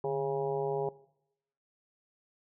harmonic tone with a mistuned harmonic, 137 Hz, C#3, 20 cents flat, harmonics 1 / 3 / 4 / 5 / 6 / 7, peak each -40 / -32 / -38 / -41 / -39 / -43 dBFS, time 0.04-0.89 s, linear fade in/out 2 ms, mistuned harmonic 1, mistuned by +130 cents, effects noise-tail reverb RT60 0.8 s tail -20 dB re dry

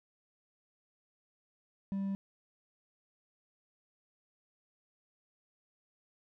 triangle tone with hard clipping, 195.8 Hz, G3, 2 cents flat, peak -33 dBFS, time 1.92-2.15 s, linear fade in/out 0 ms, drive 5 dB, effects none

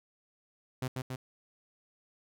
sawtooth tone with echo, 128.8 Hz, C3, 27 cents flat, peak -28 dBFS, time 0.82-0.88 s, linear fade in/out 5 ms, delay 140 ms, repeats 2, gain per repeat -2 dB, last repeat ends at 1.16 s, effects none

